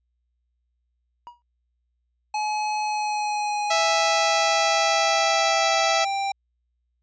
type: tone with exponential decay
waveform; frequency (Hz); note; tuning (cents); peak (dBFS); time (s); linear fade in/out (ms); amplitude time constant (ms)
triangle; 959; A#5; +49; -32; 1.27-1.42; 0; 32
type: tone with pitch glide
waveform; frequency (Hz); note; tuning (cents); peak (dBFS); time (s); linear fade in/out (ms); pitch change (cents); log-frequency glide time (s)
square; 849 to 787.6; G#5 to G5; +38 to +8; -24; 2.34-6.32; 5; -130; 2.83-5.74
type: harmonic tone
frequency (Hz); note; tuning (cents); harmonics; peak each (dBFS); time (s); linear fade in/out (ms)
659.3; E5; 0; 1 / 2 / 3 / 4 / 5 / 6 / 7 / 8 / 9 / 10; -24 / -27 / -29 / -30 / -31 / -32 / -32 / -33 / -34 / -34; 3.7-6.05; 10
effects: added 60 Hz sine -70 dBFS peak until 7.02 s + resampled to 16000 Hz